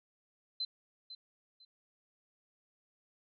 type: tone with echo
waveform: sine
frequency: 4066 Hz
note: B7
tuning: 50 cents sharp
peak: -33 dBFS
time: 0.6-0.65 s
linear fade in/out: 5 ms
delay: 500 ms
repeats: 2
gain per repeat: -12 dB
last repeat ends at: 1.65 s
effects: none